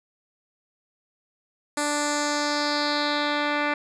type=tone with low-pass filter sweep; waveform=10% pulse; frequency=293.7 Hz; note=D4; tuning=in tune; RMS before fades=-25 dBFS; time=1.77-3.74 s; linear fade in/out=5 ms; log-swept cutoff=9000 to 2600 Hz; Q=3.1; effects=none